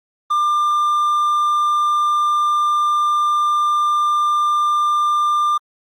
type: tone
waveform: triangle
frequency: 1195 Hz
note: D6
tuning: 30 cents sharp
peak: -12 dBFS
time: 0.3-5.58 s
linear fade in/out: 10 ms
effects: Opus 24 kbps